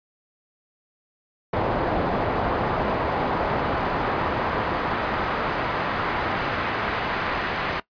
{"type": "noise with band-pass filter sweep", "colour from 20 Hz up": "brown", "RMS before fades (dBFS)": -25, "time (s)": [1.53, 7.8], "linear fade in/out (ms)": 5, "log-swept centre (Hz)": [750, 1700], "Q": 0.96, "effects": ["noise-tail reverb RT60 0.1 s tail -18 dB re dry", "resampled to 11025 Hz"]}